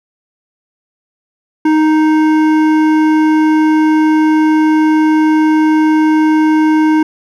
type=tone with hard clipping; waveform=sine; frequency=311.1 Hz; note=D#4; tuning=in tune; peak=-9 dBFS; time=1.65-7.03 s; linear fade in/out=5 ms; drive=12 dB; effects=none